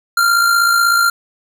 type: tone with amplitude modulation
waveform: square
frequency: 1389 Hz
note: F6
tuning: 10 cents flat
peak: -9 dBFS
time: 0.17-1.1 s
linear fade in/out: 5 ms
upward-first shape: sine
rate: 56.2 Hz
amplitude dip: 45%
effects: none